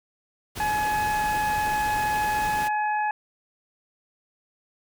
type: noise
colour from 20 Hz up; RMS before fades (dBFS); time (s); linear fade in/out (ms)
pink; -34; 0.55-2.69; 20
type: harmonic tone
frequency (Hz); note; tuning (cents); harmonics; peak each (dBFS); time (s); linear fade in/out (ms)
846; G#5; +32; 1 / 2 / 3; -23 / -30 / -38; 0.6-3.11; 2
effects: none